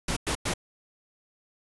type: noise bursts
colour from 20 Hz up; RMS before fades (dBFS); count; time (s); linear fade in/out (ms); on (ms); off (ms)
pink; -28; 3; 0.08-0.538; 5; 86; 100
effects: resampled to 24000 Hz